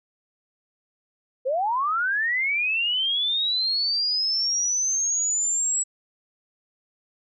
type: linear sweep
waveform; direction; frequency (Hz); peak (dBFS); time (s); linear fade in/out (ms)
sine; up; 488.5 to 7810; -21; 1.45-5.84; 20
effects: none